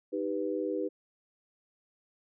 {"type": "chord", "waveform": "sine", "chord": "Eb augmented", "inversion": "none", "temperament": "equal", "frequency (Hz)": [311.1, 392, 493.9], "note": ["Eb4", "G4", "B4"], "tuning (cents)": [0, 0, 0], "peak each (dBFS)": -34, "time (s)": [0.12, 0.89], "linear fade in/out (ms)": 20, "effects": []}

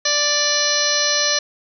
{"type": "harmonic tone", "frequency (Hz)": 587.3, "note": "D5", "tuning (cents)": 0, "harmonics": [1, 2, 3, 4, 5, 6, 7, 8, 9, 10], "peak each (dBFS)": [-25, -29, -24, -31, -29, -30, -21, -31, -24, -22], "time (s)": [0.05, 1.39], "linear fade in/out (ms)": 5, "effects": []}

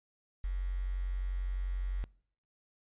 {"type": "tone with quantisation", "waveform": "sine", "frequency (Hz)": 45.74, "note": "F#1", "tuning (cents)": -19, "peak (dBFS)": -31, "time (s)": [0.44, 2.04], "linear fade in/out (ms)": 0, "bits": 9, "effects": ["noise-tail reverb RT60 0.6 s tail -24 dB re dry", "resampled to 8000 Hz"]}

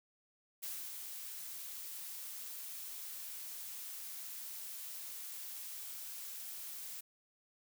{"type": "noise with ADSR envelope", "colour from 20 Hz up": "blue", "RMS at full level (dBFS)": -42, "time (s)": [0.62, 7.01], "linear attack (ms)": 17, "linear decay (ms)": 270, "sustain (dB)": -4, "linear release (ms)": 10, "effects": []}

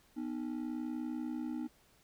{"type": "ring-modulated tone", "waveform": "triangle", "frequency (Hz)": 277.2, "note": "C#4", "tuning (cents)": 0, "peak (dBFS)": -31, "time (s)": [0.16, 1.68], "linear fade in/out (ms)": 20, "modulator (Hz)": 30.1, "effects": ["pink hiss -67 dBFS RMS until 2.03 s"]}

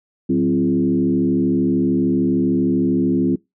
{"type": "tone with frequency modulation", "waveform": "sine", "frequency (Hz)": 261.6, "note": "C4", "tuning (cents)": 0, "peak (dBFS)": -14, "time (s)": [0.29, 3.36], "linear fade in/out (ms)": 10, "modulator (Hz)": 73.1, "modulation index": 1.2, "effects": ["noise-tail reverb RT60 0.2 s tail -25 dB re dry"]}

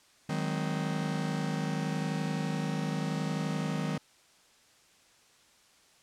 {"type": "chord", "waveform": "45% pulse", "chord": "Ab dominant seventh", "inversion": "second", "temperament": "just", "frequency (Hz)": [155.74, 186.89, 207.7, 259.6], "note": ["Eb3", "Gb3", "Ab3", "C4"], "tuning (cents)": [2, 18, 0, -13], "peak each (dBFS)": [-33, -36, -38, -38], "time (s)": [0.29, 3.98], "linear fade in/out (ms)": 5, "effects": ["white hiss -62 dBFS RMS until 6.02 s", "low-pass 8000 Hz 12 dB/octave"]}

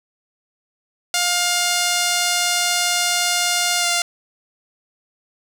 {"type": "tone with pitch glide", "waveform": "5% pulse", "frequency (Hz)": [707, 698.1], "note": ["F5", "F5"], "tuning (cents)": [21, -1], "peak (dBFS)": -5, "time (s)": [1.14, 4.02], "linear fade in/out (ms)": 2, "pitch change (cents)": -22, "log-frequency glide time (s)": [3.79, 3.86], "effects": []}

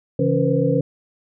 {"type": "tone cluster", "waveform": "sine", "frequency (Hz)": [137, 164.8, 278.3, 475.2, 512], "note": ["C#3", "E3", "C#4", "A#4", "C5"], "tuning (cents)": [-20, 0, 7, 33, -38], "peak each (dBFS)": -22, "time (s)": [0.19, 0.81], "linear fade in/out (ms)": 5, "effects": []}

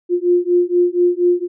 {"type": "beating tone pair", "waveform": "sine", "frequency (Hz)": [351.3, 355.5], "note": ["F4", "F4"], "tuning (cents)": [10, 31], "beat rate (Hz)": 4.2, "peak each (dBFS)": -15, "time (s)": [0.09, 1.48], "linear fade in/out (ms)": 50, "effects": []}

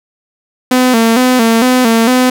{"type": "tone with vibrato", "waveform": "sawtooth", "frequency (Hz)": 240, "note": "B3", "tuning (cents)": -49, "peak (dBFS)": -3, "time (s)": [0.71, 2.3], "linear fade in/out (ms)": 5, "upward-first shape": "square", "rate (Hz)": 2.2, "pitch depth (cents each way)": 94, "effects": []}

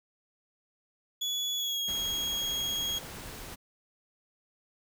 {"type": "tone with pitch glide", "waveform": "35% pulse", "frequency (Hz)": [3400, 3286], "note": ["G#7", "G#7"], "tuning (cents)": [40, -19], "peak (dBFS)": -28, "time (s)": [1.21, 2.99], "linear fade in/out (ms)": 10, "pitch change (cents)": -59, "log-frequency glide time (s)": [1.56, 1.83]}
{"type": "noise", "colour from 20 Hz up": "pink", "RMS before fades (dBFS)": -43, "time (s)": [1.87, 3.56], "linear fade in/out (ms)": 20}
{"effects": []}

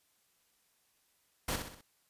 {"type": "noise with echo", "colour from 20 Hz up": "pink", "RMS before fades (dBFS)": -34, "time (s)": [1.48, 1.56], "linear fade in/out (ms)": 5, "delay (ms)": 63, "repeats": 4, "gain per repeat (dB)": -6, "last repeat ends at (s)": 1.812, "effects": ["white hiss -73 dBFS RMS until 2.09 s", "resampled to 32000 Hz"]}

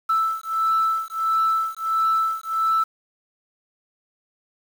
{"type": "beating tone pair", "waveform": "sine", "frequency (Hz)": [1318.5, 1320], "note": ["E6", "E6"], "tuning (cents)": [0, 2], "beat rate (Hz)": 1.5, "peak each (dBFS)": -21, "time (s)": [0.09, 2.84], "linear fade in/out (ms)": 10, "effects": ["tanh soft clip ceiling -14 dBFS", "7-bit"]}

